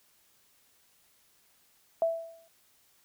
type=tone with exponential decay; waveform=sine; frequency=661 Hz; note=E5; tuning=5 cents sharp; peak=-21 dBFS; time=2.02-2.48 s; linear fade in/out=1 ms; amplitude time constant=99 ms; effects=white hiss -66 dBFS RMS until 3.04 s